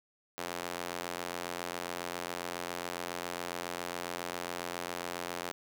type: tone with high-pass filter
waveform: square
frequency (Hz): 43.65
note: F1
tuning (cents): 0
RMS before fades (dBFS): -39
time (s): 0.38-5.52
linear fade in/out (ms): 0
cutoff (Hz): 490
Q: 0.68
effects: none